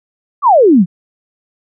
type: exponential sweep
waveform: sine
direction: down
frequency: 1216 to 161.2 Hz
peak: -4 dBFS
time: 0.42-0.86 s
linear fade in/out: 50 ms
effects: none